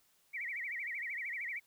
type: tone with vibrato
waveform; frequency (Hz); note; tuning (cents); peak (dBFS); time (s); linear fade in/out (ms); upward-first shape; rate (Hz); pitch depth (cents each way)
sine; 2088; C7; -4; -37; 0.33-1.6; 20; sine; 13; 200
effects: white hiss -71 dBFS RMS until 1.66 s